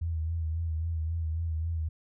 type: tone with vibrato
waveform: sine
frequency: 81.3 Hz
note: E2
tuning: 23 cents flat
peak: -28 dBFS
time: 0.01-1.89 s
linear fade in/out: 10 ms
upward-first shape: sine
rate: 3.7 Hz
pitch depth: 52 cents each way
effects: none